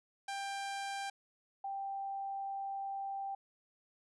sawtooth / sine tone pair in turn, 792 / 786.1 Hz, G5 / G5, +18 / +5 cents, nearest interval unison, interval 13 cents, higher first, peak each -34 / -37 dBFS, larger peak first, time 0.28-1.1 / 1.64-3.35 s, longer second, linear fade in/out 5 ms, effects resampled to 22050 Hz

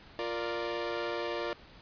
sawtooth chord, Bb major, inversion second, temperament equal, 349.2 / 466.2 / 587.3 Hz, F4 / Bb4 / D5, 0 / 0 / 0 cents, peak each -33 dBFS, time 0.19-1.53 s, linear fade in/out 0 ms, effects pink hiss -54 dBFS RMS until 1.81 s + resampled to 11025 Hz

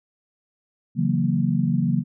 sine chord, F# dominant seventh, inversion second, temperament equal, 138.59 / 164.81 / 185 / 233.1 Hz, C#3 / E3 / F#3 / A#3, 0 / 0 / 0 / 0 cents, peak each -24 dBFS, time 0.95-2.04 s, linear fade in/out 50 ms, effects none

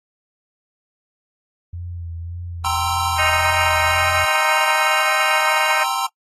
sine tone with vibrato, 85.7 Hz, F2, 32 cents flat, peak -27 dBFS, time 1.73-4.25 s, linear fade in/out 5 ms, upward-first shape sine, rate 1.8 Hz, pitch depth 40 cents each way
square chord, C dominant seventh, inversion second, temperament equal, 784 / 932.3 / 1046.5 / 1318.5 Hz, G5 / Bb5 / C6 / E6, 0 / 0 / 0 / 0 cents, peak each -26 dBFS, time 2.64-6.07 s, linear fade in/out 10 ms
harmonic tone, 311.1 Hz, D#4, in tune, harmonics 2 / 3 / 4 / 5 / 6 / 7 / 8 / 9, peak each -26 / -29 / -26 / -24 / -27 / -23 / -27 / -27 dBFS, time 3.18-5.84 s, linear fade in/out 10 ms
effects noise-tail reverb RT60 0.1 s tail -25 dB re dry + AAC 32 kbps

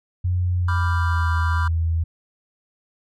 sine tone with pitch glide, 89.7 to 82.26 Hz, F2 to E2, +47 to -3 cents, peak -18 dBFS, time 0.24-2.04 s, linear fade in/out 10 ms, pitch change -150 cents, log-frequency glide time 0.55-1.32 s
triangle chord, G dominant seventh, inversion first, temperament equal, 987.8 / 1174.7 / 1396.9 / 1568 Hz, B5 / D6 / F6 / G6, 0 / 0 / 0 / 0 cents, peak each -27 / -28 / -28 / -30 dBFS, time 0.68-1.68 s, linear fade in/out 5 ms
effects none

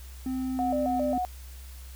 triangle tone with pitch glide, 259.3 to 257.4 Hz, C4 to C4, -15 to -28 cents, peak -26 dBFS, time 0.26-1.18 s, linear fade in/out 2 ms, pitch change -13 cents, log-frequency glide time 0.77-0.98 s
sine tone with vibrato, 659.3 Hz, E5, in tune, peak -26 dBFS, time 0.59-1.25 s, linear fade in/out 0 ms, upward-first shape square, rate 3.7 Hz, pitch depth 180 cents each way
effects added 64 Hz sine -41 dBFS peak until 1.95 s + white hiss -52 dBFS RMS until 1.95 s

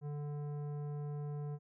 sine tone with tanh clipping, 146.5 Hz, D3, 4 cents flat, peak -40 dBFS, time 0.01-1.59 s, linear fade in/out 50 ms, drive 13 dB, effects none

